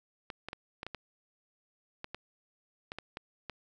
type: clicks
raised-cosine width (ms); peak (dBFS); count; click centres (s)
0.3; -23; 12; 0.302 / 0.486 / 0.531 / 0.831 / 0.866 / 0.947 / 2.044 / 2.146 / 2.919 / 2.986 / 3.171 / 3.497
effects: none